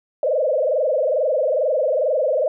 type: tone with frequency modulation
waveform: sine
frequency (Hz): 566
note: C#5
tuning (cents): +36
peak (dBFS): -16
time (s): 0.23-2.48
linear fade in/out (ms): 2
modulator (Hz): 22.3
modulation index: 3.1
effects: none